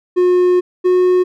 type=tone pair in turn; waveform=triangle; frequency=360 / 364 Hz; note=F#4 / F#4; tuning=-47 / -28 cents; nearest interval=unison; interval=19 cents; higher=second; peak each=-7 dBFS; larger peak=neither; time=0.16-0.61 / 0.84-1.24 s; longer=first; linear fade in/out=20 ms; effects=none